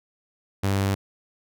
sawtooth tone, 98.2 Hz, G2, 4 cents sharp, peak -17 dBFS, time 0.63-0.95 s, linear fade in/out 10 ms, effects none

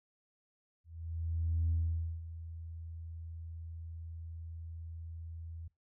sine tone with ADSR envelope, 82.41 Hz, E2, in tune, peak -27 dBFS, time 0.84-5.68 s, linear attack 860 ms, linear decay 510 ms, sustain -15 dB, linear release 7 ms, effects noise-tail reverb RT60 0.2 s tail -23 dB re dry + tanh soft clip ceiling -24 dBFS

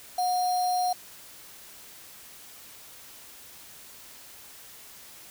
sine tone with sample-and-hold, 727 Hz, F#5, 31 cents flat, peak -23 dBFS, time 0.18-0.93 s, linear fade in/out 5 ms, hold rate 4900 Hz, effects white hiss -48 dBFS RMS until 5.3 s

